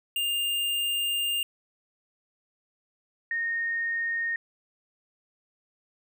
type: tone pair in turn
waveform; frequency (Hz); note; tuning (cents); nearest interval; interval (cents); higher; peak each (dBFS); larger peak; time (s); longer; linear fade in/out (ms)
square / sine; 2806 / 1847.7; F7 / A#6; +8 / -16; perfect fifth; 724; first; -26; neither; 0.16-1.43 / 3.31-4.36; first; 2
effects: none